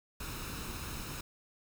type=noise with comb filter; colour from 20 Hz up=pink; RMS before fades=-41 dBFS; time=0.2-1.21 s; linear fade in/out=5 ms; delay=0.76 ms; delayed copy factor=+0.55; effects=none